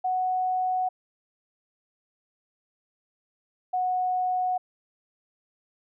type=tone pair in turn; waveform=sine; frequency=740 / 734.5 Hz; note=F#5 / F#5; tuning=0 / -13 cents; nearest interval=unison; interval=13 cents; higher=first; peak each=-23 dBFS; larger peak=neither; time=0.04-0.89 / 3.73-4.58 s; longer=neither; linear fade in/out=10 ms; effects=none